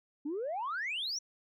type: exponential sweep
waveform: sine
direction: up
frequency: 275.4 to 6000 Hz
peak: -32 dBFS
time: 0.25-1.19 s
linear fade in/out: 10 ms
effects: tanh soft clip ceiling -30 dBFS